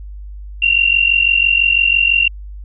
sine tone pair together, 2734 / 2780 Hz, F7 / F7, -37 / -9 cents, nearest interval unison, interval 28 cents, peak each -13 dBFS, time 0.62-2.28 s, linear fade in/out 5 ms, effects added 50 Hz sine -28 dBFS peak until 2.64 s

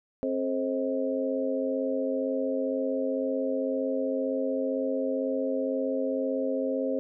sine tone cluster, 266.2 / 432.4 / 528 / 630 Hz, C4 / A4 / C5 / D#5, +30 / -30 / +16 / +21 cents, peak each -30 / -34 / -29 / -36 dBFS, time 0.23-6.99 s, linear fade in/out 0 ms, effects none

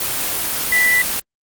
sine tone in noise, 1978 Hz, B6, 2 cents sharp, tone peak -12 dBFS, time 0.72-1.02 s, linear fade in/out 5 ms, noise white, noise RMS -21 dBFS, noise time 0-1.2 s, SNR +6 dB, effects Opus 24 kbps

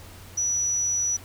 sine tone, 5890 Hz, F#8, 9 cents flat, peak -22 dBFS, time 0.37-1.17 s, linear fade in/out 10 ms, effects added 91 Hz sine -45 dBFS peak until 1.24 s + pink hiss -47 dBFS RMS until 1.24 s

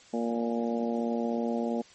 harmonic tone with a mistuned harmonic, 116.9 Hz, A#2, 5 cents sharp, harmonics 2 / 3 / 4 / 5 / 6 / 7, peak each -29 / -36 / -34 / -36 / -39 / -40 dBFS, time 0.13-1.82 s, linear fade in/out 10 ms, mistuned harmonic 7, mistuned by +16 cents, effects white hiss -55 dBFS RMS until 1.94 s + MP3 32 kbps

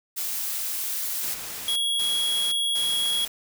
blue noise, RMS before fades -29 dBFS, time 0.16-1.35 s, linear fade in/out 20 ms
white noise bursts, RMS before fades -35 dBFS, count 3, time 1.23-3.28 s, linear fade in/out 5 ms, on 530 ms, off 230 ms
square tone, 3322 Hz, G#7, in tune, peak -23 dBFS, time 1.68-3.25 s, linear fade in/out 2 ms
effects none

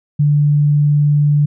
sine tone, 146.83 Hz, D3, in tune, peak -9 dBFS, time 0.19-1.46 s, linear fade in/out 10 ms, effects none

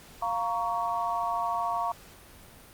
sine chord, Bb minor, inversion second, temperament just, 699.2 / 932.3 / 1118.8 Hz, F5 / Bb5 / Db6, +2 / 0 / +16 cents, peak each -31 dBFS, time 0.22-1.92 s, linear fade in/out 5 ms, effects pink hiss -51 dBFS RMS until 2.73 s + Opus 48 kbps

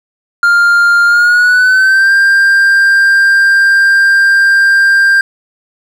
triangle tone with pitch glide, 1400 to 1589.7 Hz, F6 to G6, +4 to +24 cents, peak -3 dBFS, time 0.43-5.21 s, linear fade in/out 2 ms, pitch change +220 cents, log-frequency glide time 1.06-2.13 s, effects none

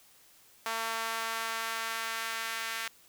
sawtooth tone with high-pass filter sweep, 225.9 Hz, A3, 46 cents sharp, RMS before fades -35 dBFS, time 0.66-2.88 s, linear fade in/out 0 ms, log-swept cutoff 1000 to 1700 Hz, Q 1.3, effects white hiss -60 dBFS RMS until 3.08 s

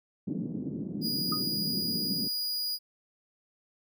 pink band-pass noise, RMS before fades -35 dBFS, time 0.27-2.28 s, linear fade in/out 5 ms, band 170 to 290 Hz, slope 24 dB/octave
45% pulse tone, 4896 Hz, D#8, 29 cents flat, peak -29 dBFS, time 1.01-2.79 s, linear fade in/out 50 ms
sine tone with exponential decay, 1244.5 Hz, D#6, in tune, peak -28 dBFS, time 1.32-1.43 s, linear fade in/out 5 ms, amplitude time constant 23 ms
effects none

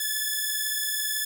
5% pulse beating tone pair, 1716 / 1734 Hz, A6 / A6, -44 / -26 cents, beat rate 18 Hz, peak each -18 dBFS, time 0-1.25 s, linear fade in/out 5 ms, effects none

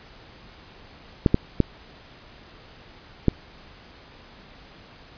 clicks, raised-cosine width 3 ms, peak -3 dBFS, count 4, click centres 1.262 / 1.344 / 1.603 / 3.283 s, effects pink hiss -48 dBFS RMS until 5.17 s + resampled to 11025 Hz

